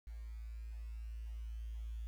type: tone with level ramp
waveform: sine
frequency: 55.9 Hz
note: A1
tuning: 28 cents sharp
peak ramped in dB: -44 to -40 dBFS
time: 0.07-2.07 s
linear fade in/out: 0 ms
effects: 11-bit